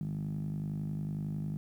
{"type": "tone with band-pass filter", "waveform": "10% pulse", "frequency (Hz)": 51, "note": "G#1", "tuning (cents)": -31, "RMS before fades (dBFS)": -36, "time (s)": [0.01, 1.57], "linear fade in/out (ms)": 0, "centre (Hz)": 170, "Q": 6.7, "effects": ["11-bit"]}